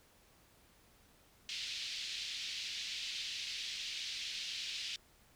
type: band-pass noise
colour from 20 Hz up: white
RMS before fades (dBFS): -42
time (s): 1.49-4.96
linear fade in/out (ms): 0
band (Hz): 2500 to 4700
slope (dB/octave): 24
effects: pink hiss -66 dBFS RMS until 5.35 s